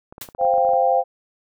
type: clicks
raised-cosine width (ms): 1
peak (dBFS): -25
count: 11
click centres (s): 0.125 / 0.181 / 0.288 / 0.349 / 0.413 / 0.45 / 0.538 / 0.581 / 0.65 / 0.691 / 0.735
type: noise with exponential decay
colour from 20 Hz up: white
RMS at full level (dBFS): -28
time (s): 0.21-0.33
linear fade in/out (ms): 5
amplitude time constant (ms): 24
type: chord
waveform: sine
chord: C suspended fourth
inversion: none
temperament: equal with one note detuned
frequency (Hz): 523.3 / 698.5 / 791.3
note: C5 / F5 / G5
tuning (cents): 0 / 0 / +16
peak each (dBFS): -19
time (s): 0.38-1.04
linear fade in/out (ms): 50
effects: none